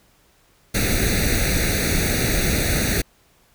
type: noise with comb filter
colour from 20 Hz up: pink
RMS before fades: -20 dBFS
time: 0.74-3.02 s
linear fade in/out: 10 ms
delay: 0.48 ms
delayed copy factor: +0.95
effects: pink hiss -58 dBFS RMS until 3.54 s